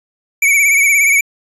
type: tone with vibrato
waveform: square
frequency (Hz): 2269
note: C#7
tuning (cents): +40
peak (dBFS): -9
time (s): 0.42-1.21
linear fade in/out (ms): 5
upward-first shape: sine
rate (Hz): 17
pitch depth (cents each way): 61
effects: resampled to 32000 Hz